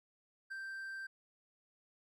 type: tone with ADSR envelope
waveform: triangle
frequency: 1568 Hz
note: G6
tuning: in tune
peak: -38 dBFS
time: 0.5-1.07 s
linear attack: 19 ms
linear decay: 12 ms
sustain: -2 dB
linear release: 8 ms
effects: none